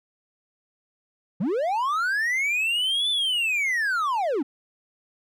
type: linear two-way sweep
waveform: triangle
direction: up then down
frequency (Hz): 152 to 3541 to 245.4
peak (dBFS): -20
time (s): 1.4-4.43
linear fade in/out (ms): 10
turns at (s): 3.1
effects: none